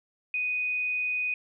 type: tone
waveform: sine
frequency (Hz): 2489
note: D#7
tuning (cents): 0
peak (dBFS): -26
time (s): 0.34-1.34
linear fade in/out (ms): 2
effects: none